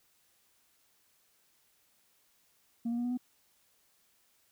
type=tone with pitch steps; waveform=sine; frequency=233.1 / 237 / 241 / 245.1 / 249.3 Hz; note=A#3 / A#3 / B3 / B3 / B3; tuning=0 / +29 / -42 / -13 / +16 cents; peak=-28 dBFS; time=2.85-3.175 s; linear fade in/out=10 ms; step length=65 ms; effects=tanh soft clip ceiling -29 dBFS + white hiss -70 dBFS RMS until 4.51 s